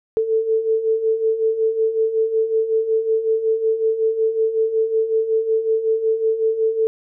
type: beating tone pair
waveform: sine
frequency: 440 / 445.4 Hz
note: A4 / A4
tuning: 0 / +21 cents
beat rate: 5.4 Hz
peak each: -23 / -17 dBFS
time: 0.17-6.87 s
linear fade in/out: 0 ms
effects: none